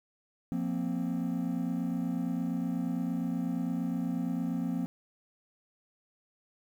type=chord; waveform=triangle; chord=F suspended fourth; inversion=none; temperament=equal; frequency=174.61 / 233.1 / 261.6 Hz; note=F3 / Bb3 / C4; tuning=0 / 0 / 0 cents; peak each=-31 / -32 / -31 dBFS; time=0.52-4.86 s; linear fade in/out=0 ms; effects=tanh soft clip ceiling -21 dBFS + 10-bit